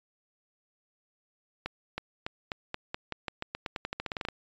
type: accelerating click train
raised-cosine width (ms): 0.3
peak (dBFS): -17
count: 21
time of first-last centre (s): 1.66-4.286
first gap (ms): 320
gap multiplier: 0.89
effects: resampled to 16000 Hz